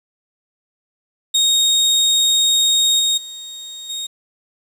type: tone with level steps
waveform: 30% pulse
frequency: 3729 Hz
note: A#7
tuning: in tune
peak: -10 / -12 / -28 / -21 dBFS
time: 1.34-4.07 s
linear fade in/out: 10 ms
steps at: 2.99 / 3.17 / 3.89 s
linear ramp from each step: 10 ms
effects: resampled to 32000 Hz + 8-bit